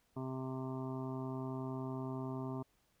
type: harmonic tone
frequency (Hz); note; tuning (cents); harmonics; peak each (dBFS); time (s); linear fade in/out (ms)
130.81; C3; 0; 1 / 2 / 3 / 5 / 6 / 7 / 8 / 9; -42 / -42 / -46 / -50 / -58 / -52 / -53 / -56; 0.16-2.63; 10
effects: pink hiss -75 dBFS RMS until 3 s